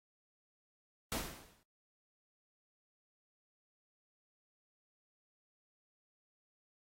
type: noise with exponential decay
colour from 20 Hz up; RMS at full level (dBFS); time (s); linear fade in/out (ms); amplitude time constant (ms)
pink; -35; 1.12-1.63; 0; 110
effects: AAC 48 kbps